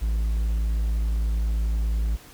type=tone; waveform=triangle; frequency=55 Hz; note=A1; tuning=in tune; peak=-19 dBFS; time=0.01-2.17 s; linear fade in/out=20 ms; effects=pink hiss -48 dBFS RMS until 2.33 s